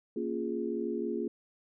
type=chord; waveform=sine; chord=Bb minor seventh; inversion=none; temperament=equal; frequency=233.1 / 277.2 / 349.2 / 415.3 Hz; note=Bb3 / Db4 / F4 / Ab4; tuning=0 / 0 / 0 / 0 cents; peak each=-36 / -39 / -35 / -36 dBFS; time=0.16-1.28 s; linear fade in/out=5 ms; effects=none